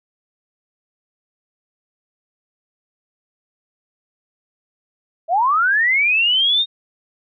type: linear sweep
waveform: sine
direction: up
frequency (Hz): 625 to 3729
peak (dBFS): -13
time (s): 5.28-6.66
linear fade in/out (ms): 50
effects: none